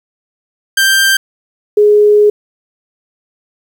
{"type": "tone pair in turn", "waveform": ["sawtooth", "sine"], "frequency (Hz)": [1576, 417.4], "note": ["G6", "G#4"], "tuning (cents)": [9, 9], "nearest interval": "octave + major seventh", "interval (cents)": 2300, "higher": "first", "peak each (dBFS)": -4, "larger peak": "neither", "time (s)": [[0.77, 1.17], [1.77, 2.3]], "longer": "second", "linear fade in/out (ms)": 5, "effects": ["7-bit"]}